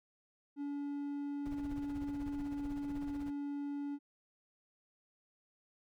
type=tone; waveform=triangle; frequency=285.7 Hz; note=D4; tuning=48 cents flat; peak=-35 dBFS; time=0.56-3.99 s; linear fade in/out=50 ms
type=noise with tremolo; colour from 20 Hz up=brown; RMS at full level=-45 dBFS; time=1.45-3.31 s; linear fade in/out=10 ms; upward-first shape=sine; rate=16 Hz; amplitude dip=80%
effects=none